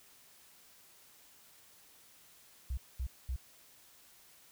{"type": "tone bursts", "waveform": "sine", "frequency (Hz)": 63.9, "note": "C2", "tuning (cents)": -40, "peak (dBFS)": -33, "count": 3, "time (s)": [2.7, 3.362], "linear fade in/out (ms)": 5, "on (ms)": 74, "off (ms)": 220, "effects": ["white hiss -61 dBFS RMS until 4.51 s"]}